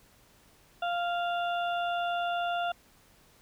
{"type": "harmonic tone", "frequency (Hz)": 697, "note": "F5", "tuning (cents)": -4, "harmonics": [1, 2, 4, 5], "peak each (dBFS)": [-29, -35, -41, -43], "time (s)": [0.82, 2.72], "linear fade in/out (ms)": 5, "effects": ["pink hiss -61 dBFS RMS until 3.41 s"]}